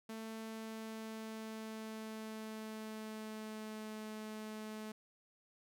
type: tone with pitch glide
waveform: sawtooth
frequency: 222.1 to 215.9 Hz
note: A3 to A3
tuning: +16 to -33 cents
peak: -40 dBFS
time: 0.09-4.92 s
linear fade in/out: 5 ms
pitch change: -49 cents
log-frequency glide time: 0.41-3.97 s
effects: none